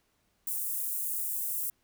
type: high-pass noise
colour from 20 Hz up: white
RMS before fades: -33 dBFS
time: 0.47-1.7 s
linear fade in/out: 2 ms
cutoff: 9100 Hz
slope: 24 dB/octave
effects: pink hiss -73 dBFS RMS until 1.83 s